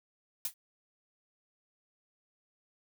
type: noise with exponential decay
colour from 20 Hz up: blue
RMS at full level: -28 dBFS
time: 0.45-0.54 s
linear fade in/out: 2 ms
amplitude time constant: 19 ms
effects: none